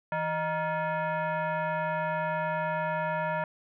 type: tone with frequency modulation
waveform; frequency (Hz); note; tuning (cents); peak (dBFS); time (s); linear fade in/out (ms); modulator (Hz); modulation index
sine; 163.2; E3; -17; -27; 0.12-3.44; 2; 781; 1.8
effects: none